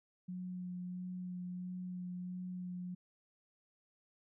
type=tone with vibrato; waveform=sine; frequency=180.8 Hz; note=F#3; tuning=40 cents flat; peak=-40 dBFS; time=0.28-2.95 s; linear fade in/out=10 ms; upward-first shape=sine; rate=1.5 Hz; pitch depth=13 cents each way; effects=none